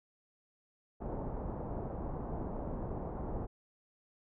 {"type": "low-pass noise", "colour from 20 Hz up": "pink", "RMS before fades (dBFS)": -39, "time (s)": [1, 3.47], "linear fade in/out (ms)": 20, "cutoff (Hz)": 890, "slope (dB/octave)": 24, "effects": []}